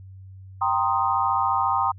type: chord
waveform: sine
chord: C minor seventh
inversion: second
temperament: equal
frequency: 784 / 932.3 / 1046.5 / 1244.5 Hz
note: G5 / Bb5 / C6 / Eb6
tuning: 0 / 0 / 0 / 0 cents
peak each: -25 dBFS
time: 0.61-1.92 s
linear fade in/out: 10 ms
effects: added 95 Hz sine -40 dBFS peak until 1.98 s